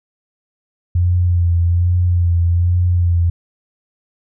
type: tone with vibrato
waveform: sine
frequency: 87.31 Hz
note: F2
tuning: in tune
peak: -11 dBFS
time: 0.95-3.3 s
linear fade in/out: 5 ms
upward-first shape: sine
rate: 1.2 Hz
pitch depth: 35 cents each way
effects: none